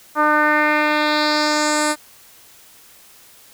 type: tone with low-pass filter sweep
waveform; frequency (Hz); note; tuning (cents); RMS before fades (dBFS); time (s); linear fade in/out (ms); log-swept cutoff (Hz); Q
10% pulse; 301.5; D4; +46; -17; 0.15-1.96; 50; 1200 to 10000; 2.6
effects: white hiss -47 dBFS RMS until 3.53 s